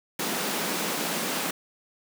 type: high-pass noise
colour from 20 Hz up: pink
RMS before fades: -29 dBFS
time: 0.19-1.51 s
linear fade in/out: 5 ms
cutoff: 170 Hz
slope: 48 dB/octave
effects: none